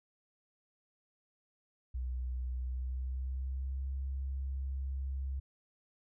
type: tone with pitch glide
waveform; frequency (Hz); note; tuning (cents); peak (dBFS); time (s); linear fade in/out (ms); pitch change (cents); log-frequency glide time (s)
sine; 62.6 to 67.09; B1 to C2; +24 to +44; -34; 1.94-5.4; 10; +120; 2.56-3.9
effects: none